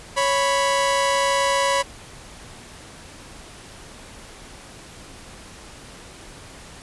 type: tone pair together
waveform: sawtooth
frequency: 554.4 / 987.8 Hz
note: C#5 / B5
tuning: 0 / 0 cents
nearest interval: minor seventh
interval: 1000 cents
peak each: -17 dBFS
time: 0.16-1.83 s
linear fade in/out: 20 ms
effects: pink hiss -42 dBFS RMS until 6.82 s + resampled to 24000 Hz